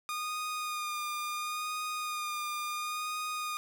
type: tone with vibrato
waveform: sawtooth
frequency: 1222 Hz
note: D#6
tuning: 32 cents flat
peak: -30 dBFS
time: 0.09-3.57 s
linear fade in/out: 0 ms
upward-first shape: sine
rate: 0.72 Hz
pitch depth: 24 cents each way
effects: none